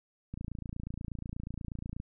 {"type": "click train", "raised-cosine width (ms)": 5, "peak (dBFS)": -26, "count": 48, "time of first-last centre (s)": [0.34, 2.001], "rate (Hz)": 28.3, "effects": []}